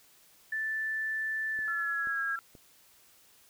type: tone with pitch glide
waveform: sine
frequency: 1760 to 1632.7 Hz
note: A6 to G#6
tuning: 0 to -30 cents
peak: -30 dBFS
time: 0.52-2.36 s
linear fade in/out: 5 ms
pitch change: -130 cents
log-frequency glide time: 1.53-2.23 s
type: clicks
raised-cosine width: 2 ms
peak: -38 dBFS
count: 3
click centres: 1.59 / 2.072 / 2.552 s
type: tone with tremolo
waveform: sine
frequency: 1354 Hz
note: E6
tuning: 46 cents sharp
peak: -34 dBFS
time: 1.68-2.39 s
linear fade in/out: 0 ms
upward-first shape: triangle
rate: 10 Hz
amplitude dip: 35%
effects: white hiss -61 dBFS RMS until 3.49 s